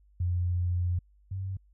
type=tone pair in turn; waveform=sine; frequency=88.6 / 95.55 Hz; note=F2 / G2; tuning=+25 / -44 cents; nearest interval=minor second; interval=131 cents; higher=second; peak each=-25 / -31 dBFS; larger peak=first; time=0.2-0.99 / 1.31-1.57 s; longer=first; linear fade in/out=5 ms; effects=added 50 Hz sine -58 dBFS peak until 1.73 s